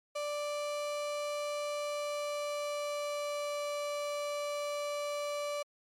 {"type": "tone with pitch glide", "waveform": "35% pulse", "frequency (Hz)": [587, 583.3], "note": ["D5", "D5"], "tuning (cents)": [-1, -12], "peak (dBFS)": -32, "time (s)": [0.15, 5.63], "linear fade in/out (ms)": 10, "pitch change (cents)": -11, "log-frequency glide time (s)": [1.7, 3.68], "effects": ["low-pass 11000 Hz 12 dB/octave", "MP3 96 kbps"]}